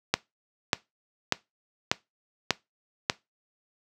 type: click train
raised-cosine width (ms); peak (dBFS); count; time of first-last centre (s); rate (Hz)
0.2; -3; 6; 0.14-3.099; 1.69
effects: noise-tail reverb RT60 0.2 s tail -20 dB re dry + high-pass 100 Hz 12 dB/octave